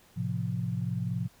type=chord; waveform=sine; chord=F major; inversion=first; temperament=equal; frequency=110 / 130.81 / 174.61 Hz; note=A2 / C3 / F3; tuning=0 / 0 / 0 cents; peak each=-33 dBFS; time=0.16-1.28 s; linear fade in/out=20 ms; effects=pink hiss -60 dBFS RMS until 1.4 s